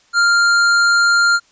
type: tone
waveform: square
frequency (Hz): 1396.9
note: F6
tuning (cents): 0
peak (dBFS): -11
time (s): 0.13-1.4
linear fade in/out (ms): 50
effects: white hiss -54 dBFS RMS until 1.51 s + resampled to 16000 Hz